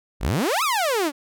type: exponential two-way sweep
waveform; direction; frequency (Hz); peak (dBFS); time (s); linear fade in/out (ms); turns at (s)
sawtooth; up then down; 40.94 to 1327 to 269.2; -16; 0.2-1.12; 50; 0.63
effects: none